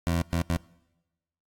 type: tone bursts at uneven times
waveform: 20% pulse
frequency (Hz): 84.4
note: E2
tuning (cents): +41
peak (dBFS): -19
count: 3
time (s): 0.07-0.22 / 0.33-0.42 / 0.5-0.57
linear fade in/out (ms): 0
effects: noise-tail reverb RT60 1.0 s tail -23 dB re dry + AAC 64 kbps